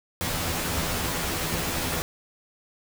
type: noise with comb filter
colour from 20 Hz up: pink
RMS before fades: -28 dBFS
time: 0.21-2.02 s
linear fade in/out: 0 ms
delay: 12 ms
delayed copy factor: +0.75
effects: none